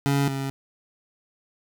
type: tone pair in turn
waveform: 25% pulse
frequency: 140 / 136.25 Hz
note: C#3 / C#3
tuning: +18 / -29 cents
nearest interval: unison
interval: 47 cents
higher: first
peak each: -16 / -23 dBFS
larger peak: first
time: 0.06-0.28 / 0.28-0.5 s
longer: neither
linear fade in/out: 0 ms
effects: none